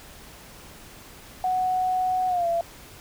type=tone with pitch glide; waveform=sine; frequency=740 to 678.6 Hz; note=F#5 to F5; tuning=0 to -50 cents; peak=-21 dBFS; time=1.44-2.61 s; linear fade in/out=2 ms; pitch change=-150 cents; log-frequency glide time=2.28-2.47 s; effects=pink hiss -46 dBFS RMS until 3 s